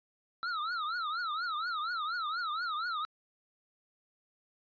square tone with vibrato, 1318.5 Hz, E6, in tune, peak -33 dBFS, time 0.43-3.05 s, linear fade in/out 0 ms, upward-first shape triangle, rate 4.2 Hz, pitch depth 200 cents each way, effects resampled to 11025 Hz

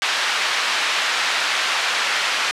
pink band-pass noise, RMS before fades -21 dBFS, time 0.02-2.51 s, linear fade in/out 0 ms, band 1300 to 4200 Hz, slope 12 dB/octave, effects low-pass 11000 Hz 12 dB/octave

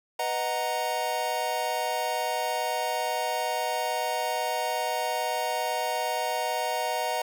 square chord, B major seventh, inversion none, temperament equal, 493.9 / 622.3 / 740 / 932.3 Hz, B4 / D#5 / F#5 / A#5, 0 / 0 / 0 / 0 cents, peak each -36 / -33 / -32 / -32 dBFS, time 0.19-7.22 s, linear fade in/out 5 ms, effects none

